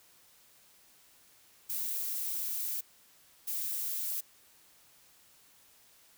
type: noise bursts at uneven times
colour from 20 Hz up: violet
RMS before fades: -35 dBFS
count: 2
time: 1.69-2.81 / 3.47-4.21 s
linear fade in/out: 10 ms
effects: white hiss -62 dBFS RMS until 6.17 s